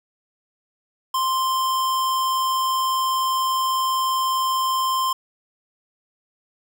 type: tone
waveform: square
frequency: 1046.5 Hz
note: C6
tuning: in tune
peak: -20 dBFS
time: 1.14-5.13 s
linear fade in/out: 5 ms
effects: none